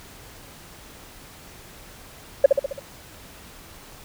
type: tone with echo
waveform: sine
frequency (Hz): 554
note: C#5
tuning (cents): -1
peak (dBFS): -5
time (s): 2.44-2.46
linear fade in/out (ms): 5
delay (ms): 67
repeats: 5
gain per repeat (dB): -5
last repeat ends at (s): 2.795
effects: tanh soft clip ceiling -4 dBFS + pink hiss -45 dBFS RMS until 4.04 s